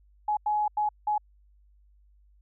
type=tone bursts at uneven times; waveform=sine; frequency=842 Hz; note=G#5; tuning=24 cents sharp; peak=-23 dBFS; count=4; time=0.28-0.37 / 0.46-0.68 / 0.77-0.89 / 1.07-1.18 s; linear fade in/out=5 ms; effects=added 50 Hz sine -57 dBFS peak until 2.41 s